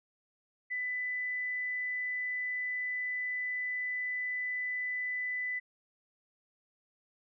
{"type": "tone", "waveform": "sine", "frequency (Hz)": 1996, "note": "B6", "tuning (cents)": 18, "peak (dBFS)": -32, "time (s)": [0.7, 5.6], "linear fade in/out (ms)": 20, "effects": []}